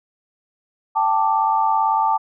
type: chord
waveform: sine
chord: G suspended second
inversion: none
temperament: just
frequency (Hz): 784 / 882 / 1176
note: G5 / A5 / D6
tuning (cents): 0 / +4 / +2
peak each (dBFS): -22 / -17 / -22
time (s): 0.95-2.18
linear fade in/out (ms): 20
effects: none